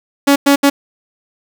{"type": "tone bursts at uneven times", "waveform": "sawtooth", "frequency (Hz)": 281.2, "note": "C#4", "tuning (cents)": 25, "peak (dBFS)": -3, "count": 3, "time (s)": [[0.27, 0.36], [0.46, 0.56], [0.63, 0.7]], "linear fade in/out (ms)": 10, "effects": ["7-bit"]}